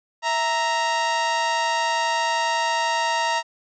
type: tone pair together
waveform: sawtooth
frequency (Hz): 658.2 / 932.3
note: E5 / A#5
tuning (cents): -3 / 0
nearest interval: tritone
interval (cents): 603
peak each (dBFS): -24 / -17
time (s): 0.22-3.43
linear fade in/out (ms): 50
effects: resampled to 16000 Hz